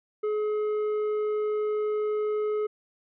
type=tone with tanh clipping; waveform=sine; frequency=424 Hz; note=G#4; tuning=36 cents sharp; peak=-26 dBFS; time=0.23-2.67 s; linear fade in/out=10 ms; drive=7 dB; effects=none